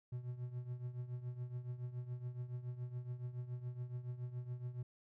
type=tone with tremolo; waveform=triangle; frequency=123.47 Hz; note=B2; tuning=in tune; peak=-36 dBFS; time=0.12-4.83 s; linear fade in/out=5 ms; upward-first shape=triangle; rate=7.1 Hz; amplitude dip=80%; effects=none